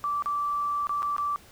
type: tone with dropouts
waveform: sine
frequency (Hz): 1164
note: D6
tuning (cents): -16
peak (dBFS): -25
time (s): 0.04-1.36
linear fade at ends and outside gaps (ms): 0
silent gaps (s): 0.223-0.259 / 0.87-0.894 / 1.022-1.029 / 1.165-1.182
effects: pink hiss -53 dBFS RMS until 1.51 s